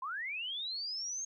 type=linear sweep; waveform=sine; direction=up; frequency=987.8 to 6520 Hz; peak=-36 dBFS; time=0.02-1.25 s; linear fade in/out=5 ms; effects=13-bit